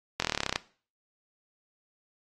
slowing click train, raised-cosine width 0.2 ms, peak -9 dBFS, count 14, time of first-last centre 0.2-0.559 s, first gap 23 ms, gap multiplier 1.03, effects noise-tail reverb RT60 0.4 s tail -18 dB re dry + AAC 32 kbps

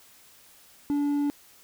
sine tone with hard clipping, 288.3 Hz, D4, 32 cents flat, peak -24 dBFS, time 0.9-1.3 s, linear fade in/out 0 ms, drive 3 dB, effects white hiss -55 dBFS RMS until 1.63 s

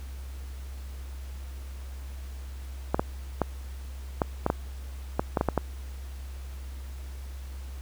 clicks, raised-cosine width 1 ms, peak -9 dBFS, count 11, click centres 2.945 / 2.995 / 3.417 / 4.218 / 4.464 / 4.501 / 5.195 / 5.372 / 5.411 / 5.487 / 5.577 s, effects added 66 Hz sine -36 dBFS peak until 7.81 s + pink hiss -52 dBFS RMS until 7.81 s

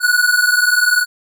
square tone pair together, 1459.6 / 1480 Hz, F#6 / F#6, -24 / 0 cents, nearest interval unison, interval 24 cents, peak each -15 dBFS, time 0-1.06 s, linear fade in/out 50 ms, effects none

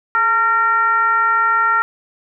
sine tone with frequency modulation, 1373 Hz, F6, 30 cents flat, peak -12 dBFS, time 0.15-1.82 s, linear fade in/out 0 ms, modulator 473 Hz, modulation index 0.74, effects none

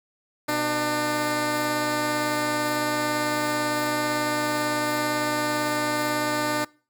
10% pulse tone pair together, 123.47 / 299.7 Hz, B2 / D4, 0 / +35 cents, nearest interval octave + minor third, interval 1535 cents, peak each -25 / -15 dBFS, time 0.48-6.65 s, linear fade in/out 10 ms, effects noise-tail reverb RT60 0.4 s tail -24 dB re dry

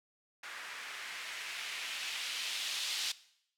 violet noise with low-pass filter sweep, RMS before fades -40 dBFS, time 0.43-3.12 s, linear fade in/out 5 ms, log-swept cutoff 1600 to 3800 Hz, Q 1.5, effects noise-tail reverb RT60 0.7 s tail -18 dB re dry

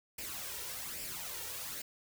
white noise with flanger, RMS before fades -42 dBFS, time 0.18-1.82 s, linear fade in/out 5 ms, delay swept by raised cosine 0.39 to 2.19 ms, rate 1.2 Hz, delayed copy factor +0.6, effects none

